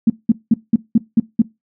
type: tone bursts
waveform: sine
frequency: 226.4 Hz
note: A3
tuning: 50 cents sharp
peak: -7 dBFS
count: 7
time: 0.07-1.42 s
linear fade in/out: 5 ms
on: 30 ms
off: 190 ms
effects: noise-tail reverb RT60 0.2 s tail -20 dB re dry